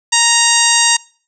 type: harmonic tone with a mistuned harmonic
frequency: 932.3 Hz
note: A#5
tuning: in tune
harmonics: 1 / 2 / 3 / 4 / 5 / 6 / 7 / 8 / 9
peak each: -18 / -18 / -18 / -18 / -18 / -18 / -18 / -18 / -18 dBFS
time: 0.12-0.97 s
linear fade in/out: 10 ms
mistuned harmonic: 6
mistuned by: +43 cents
effects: noise-tail reverb RT60 0.5 s tail -26 dB re dry